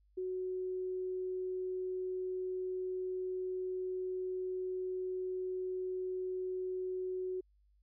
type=tone; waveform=sine; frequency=370 Hz; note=F#4; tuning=in tune; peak=-35 dBFS; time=0.17-7.41 s; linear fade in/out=10 ms; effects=added 50 Hz sine -66 dBFS peak until 7.82 s